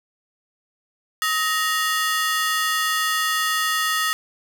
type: ring-modulated tone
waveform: sawtooth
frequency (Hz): 1568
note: G6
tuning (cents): 0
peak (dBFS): -13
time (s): 1.22-4.13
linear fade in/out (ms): 0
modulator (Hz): 297
effects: none